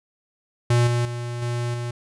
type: tone with level steps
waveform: square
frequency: 120 Hz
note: B2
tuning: 49 cents flat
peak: -16 / -20 / -28 / -24 / -27 dBFS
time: 0.7-1.91 s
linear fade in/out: 5 ms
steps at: 0.87 / 1.05 / 1.42 / 1.74 s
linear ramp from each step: 2 ms
effects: resampled to 24000 Hz